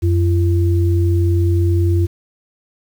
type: tone pair together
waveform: sine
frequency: 89.98 / 340.7 Hz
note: F#2 / F4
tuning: -48 / -43 cents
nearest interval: octave + major seventh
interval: 2305 cents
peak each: -12 / -20 dBFS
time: 0.02-2.07 s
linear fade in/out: 20 ms
effects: 7-bit